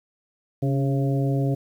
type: harmonic tone with a mistuned harmonic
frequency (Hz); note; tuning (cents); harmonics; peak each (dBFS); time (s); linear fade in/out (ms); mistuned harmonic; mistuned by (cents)
136.1; C#3; -31; 1 / 2 / 3 / 4 / 5; -21 / -27 / -31 / -33 / -35; 0.62-1.55; 10; 2; +52
effects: 9-bit